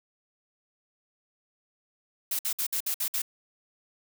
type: noise bursts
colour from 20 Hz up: blue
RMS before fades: -29 dBFS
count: 7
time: 2.31-3.219 s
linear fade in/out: 5 ms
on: 81 ms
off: 57 ms
effects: none